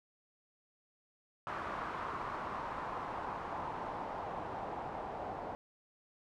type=noise with low-pass filter sweep; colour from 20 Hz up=white; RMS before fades=-41 dBFS; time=1.47-5.55 s; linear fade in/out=0 ms; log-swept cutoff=1200 to 770 Hz; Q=2.6; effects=none